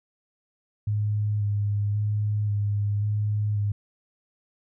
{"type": "tone with vibrato", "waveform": "sine", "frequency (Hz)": 103.83, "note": "G#2", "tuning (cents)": 0, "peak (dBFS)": -22, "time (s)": [0.87, 3.72], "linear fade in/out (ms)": 5, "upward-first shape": "square", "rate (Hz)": 0.93, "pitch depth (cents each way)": 18, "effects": []}